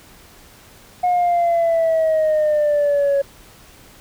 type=exponential sweep; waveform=sine; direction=down; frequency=723 to 554.4 Hz; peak=-12 dBFS; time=1.03-3.22 s; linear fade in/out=10 ms; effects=tanh soft clip ceiling -12 dBFS + pink hiss -46 dBFS RMS until 4 s